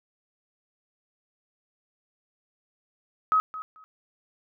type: tone with echo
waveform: sine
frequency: 1272 Hz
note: D#6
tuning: 38 cents sharp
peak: -18 dBFS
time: 3.32-3.4 s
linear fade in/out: 0 ms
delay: 220 ms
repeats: 2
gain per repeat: -15 dB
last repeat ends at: 3.84 s
effects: none